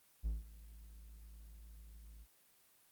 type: tone with ADSR envelope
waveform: triangle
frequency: 54.6 Hz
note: A1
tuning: 13 cents flat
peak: -31 dBFS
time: 0.23-2.27 s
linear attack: 31 ms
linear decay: 170 ms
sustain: -19 dB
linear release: 52 ms
effects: white hiss -69 dBFS RMS until 2.91 s + Opus 32 kbps